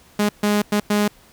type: tone bursts at uneven times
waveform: sawtooth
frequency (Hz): 207.5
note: G#3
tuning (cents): -1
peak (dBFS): -12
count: 4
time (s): 0.19-0.29 / 0.43-0.62 / 0.72-0.8 / 0.9-1.08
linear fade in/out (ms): 5
effects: pink hiss -51 dBFS RMS until 1.32 s